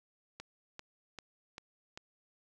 click train, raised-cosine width 0.2 ms, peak -27 dBFS, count 5, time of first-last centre 0.4-1.975 s, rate 2.54 Hz, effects none

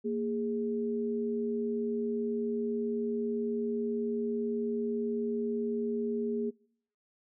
sine tone pair together, 231.9 / 413.7 Hz, A#3 / G#4, -9 / -7 cents, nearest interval minor seventh, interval 1002 cents, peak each -32 / -32 dBFS, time 0.04-6.51 s, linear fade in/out 20 ms, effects noise-tail reverb RT60 0.7 s tail -26 dB re dry

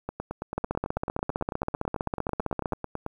two click trains, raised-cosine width 1 ms, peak -13 / -17 dBFS, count 34 / 28, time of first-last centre 0.58-2.723 / 0.09-3.064 s, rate 15.4 / 9.08 Hz, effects 9-bit

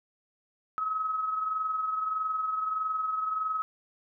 sine tone pair together, 1278.4 / 1300 Hz, D#6 / E6, +47 / -24 cents, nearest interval unison, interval 29 cents, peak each -28 / -38 dBFS, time 0.78-3.62 s, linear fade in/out 0 ms, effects none

